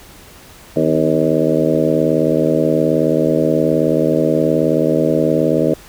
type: harmonic tone with a mistuned harmonic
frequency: 78.8 Hz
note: D#2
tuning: 23 cents sharp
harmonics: 2 / 3 / 4 / 5 / 6 / 7 / 8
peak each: -21 / -20 / -18 / -21 / -19 / -19 / -21 dBFS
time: 0.76-5.74 s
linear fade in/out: 5 ms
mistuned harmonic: 3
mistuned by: +80 cents
effects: pink hiss -41 dBFS RMS until 5.88 s